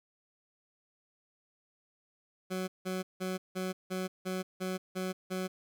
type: tone bursts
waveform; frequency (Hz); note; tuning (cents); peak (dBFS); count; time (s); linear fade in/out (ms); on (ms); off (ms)
20% pulse; 185.8; F#3; +7; -28; 9; 2.5-5.48; 20; 180; 170
effects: none